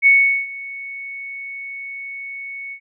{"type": "tone with ADSR envelope", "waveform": "sine", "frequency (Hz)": 2217, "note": "C#7", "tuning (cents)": 0, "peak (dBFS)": -7, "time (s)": [0.02, 2.8], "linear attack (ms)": 44, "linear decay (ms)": 400, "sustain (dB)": -21, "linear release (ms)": 78, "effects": []}